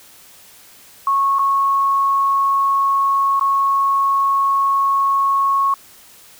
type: tone with dropouts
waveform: sine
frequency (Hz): 1100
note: C#6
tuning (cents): -14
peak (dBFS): -13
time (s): 1.07-5.74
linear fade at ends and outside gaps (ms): 2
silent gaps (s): 1.386-1.392 / 3.396-3.41
effects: white hiss -45 dBFS RMS until 6.39 s